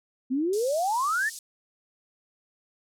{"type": "exponential sweep", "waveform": "sine", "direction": "up", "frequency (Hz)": [246.9, 1864.7], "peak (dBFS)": -23, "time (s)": [0.3, 1.3], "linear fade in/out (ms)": 20}
{"type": "band-pass noise", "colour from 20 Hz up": "pink", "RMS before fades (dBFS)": -41, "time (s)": [0.53, 1.39], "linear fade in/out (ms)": 2, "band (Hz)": [5000, 11000], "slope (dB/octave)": 24}
{"effects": []}